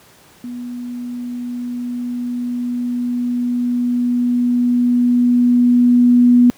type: tone with level ramp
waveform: sine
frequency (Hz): 244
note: B3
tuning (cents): -21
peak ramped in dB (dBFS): -25 to -6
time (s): 0.44-6.5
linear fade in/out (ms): 0
effects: pink hiss -47 dBFS RMS until 6.57 s + high-pass 100 Hz 12 dB/octave